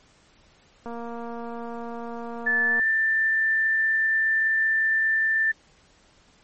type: click train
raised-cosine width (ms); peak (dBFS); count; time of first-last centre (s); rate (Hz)
1; -23; 454; 0.86-2.796; 234
type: tone with pitch glide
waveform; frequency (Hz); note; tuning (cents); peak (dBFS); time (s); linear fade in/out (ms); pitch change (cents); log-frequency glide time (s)
sine; 1744 to 1777.6; A6 to A6; -16 to +17; -19; 2.46-5.52; 10; +33; 2.67-2.85
effects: pink hiss -58 dBFS RMS until 6.43 s + MP3 32 kbps